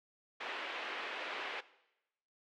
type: band-pass noise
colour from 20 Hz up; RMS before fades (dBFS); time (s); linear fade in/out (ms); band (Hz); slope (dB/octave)
white; -42; 0.4-1.61; 10; 340 to 2900; 24
effects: noise-tail reverb RT60 0.9 s tail -18 dB re dry